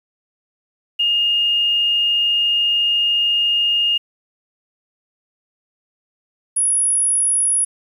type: tone pair in turn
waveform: sine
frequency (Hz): 2837 / 10328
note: F7 / E9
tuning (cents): +27 / -37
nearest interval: octave + minor seventh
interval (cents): 2236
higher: second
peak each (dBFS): -14 / -14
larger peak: neither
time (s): 0.99-3.98 / 6.56-7.65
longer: first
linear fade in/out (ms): 10
effects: 8-bit